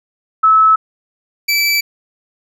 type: tone pair in turn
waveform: sine / 25% pulse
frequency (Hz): 1300 / 2316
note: E6 / D7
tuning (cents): -24 / -25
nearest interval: minor seventh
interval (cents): 999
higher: second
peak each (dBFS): -6 / -8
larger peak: first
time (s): 0.43-0.76 / 1.48-1.81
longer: neither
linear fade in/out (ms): 10
effects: none